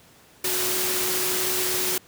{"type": "tone in noise", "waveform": "sine", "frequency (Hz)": 368.1, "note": "F#4", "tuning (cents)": -9, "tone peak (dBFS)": -31, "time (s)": [0.44, 1.98], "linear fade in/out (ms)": 5, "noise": "white", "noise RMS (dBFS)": -25, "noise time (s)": [0.44, 1.98], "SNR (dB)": -9, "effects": ["pink hiss -53 dBFS RMS until 2.07 s", "high-pass 80 Hz 12 dB/octave"]}